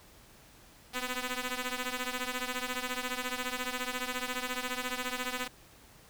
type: ring-modulated tone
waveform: 5% pulse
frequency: 251.4 Hz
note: B3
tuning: 31 cents sharp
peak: -19 dBFS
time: 0.93-5.48 s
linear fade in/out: 10 ms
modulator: 747 Hz
effects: pink hiss -57 dBFS RMS until 6.09 s